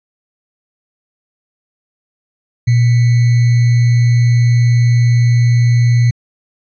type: tone with sample-and-hold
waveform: sine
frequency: 119.7 Hz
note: A#2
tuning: 46 cents sharp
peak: -7 dBFS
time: 2.67-6.11 s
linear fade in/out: 10 ms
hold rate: 2100 Hz
effects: resampled to 16000 Hz